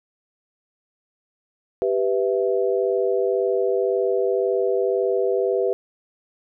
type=chord; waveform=sine; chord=E minor; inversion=first; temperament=equal; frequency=392 / 493.9 / 659.3 Hz; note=G4 / B4 / E5; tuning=0 / 0 / 0 cents; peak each=-21 / -22 / -27 dBFS; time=1.82-5.73 s; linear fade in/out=0 ms; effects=none